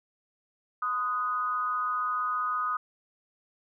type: tone with amplitude modulation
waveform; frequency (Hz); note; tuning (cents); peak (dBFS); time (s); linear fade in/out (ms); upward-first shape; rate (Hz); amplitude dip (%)
sine; 1244.5; D#6; 0; -23; 0.82-2.77; 5; sine; 226; 75
effects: none